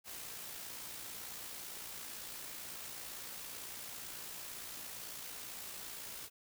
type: noise with amplitude modulation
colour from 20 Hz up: white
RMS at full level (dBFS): -45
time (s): 0.04-6.3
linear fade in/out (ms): 50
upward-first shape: sine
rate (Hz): 57.9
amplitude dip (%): 35
effects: none